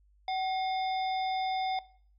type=harmonic tone with a mistuned harmonic; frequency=715 Hz; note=F5; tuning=41 cents sharp; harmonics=1 / 3 / 5 / 7; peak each=-30 / -41 / -42 / -46 dBFS; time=0.28-1.79 s; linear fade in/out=2 ms; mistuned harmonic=1; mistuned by=+96 cents; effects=noise-tail reverb RT60 0.5 s tail -18 dB re dry + added 50 Hz sine -61 dBFS peak until 2.18 s